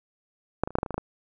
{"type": "clicks", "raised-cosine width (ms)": 1, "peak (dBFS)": [-8, -17, -28, -10, -10, -11, -21, -17, -15, -15], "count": 10, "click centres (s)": [0.636, 0.675, 0.706, 0.754, 0.786, 0.831, 0.862, 0.907, 0.943, 0.98], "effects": []}